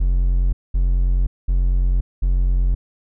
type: tone bursts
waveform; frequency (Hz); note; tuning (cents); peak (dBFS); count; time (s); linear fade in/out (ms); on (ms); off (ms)
triangle; 44.72; F1; +42; -12; 4; 0-2.75; 10; 530; 210
effects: none